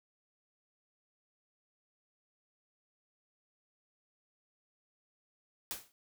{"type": "noise with exponential decay", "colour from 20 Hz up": "white", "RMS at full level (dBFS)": -36, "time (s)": [5.71, 5.92], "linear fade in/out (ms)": 0, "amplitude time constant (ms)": 45, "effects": []}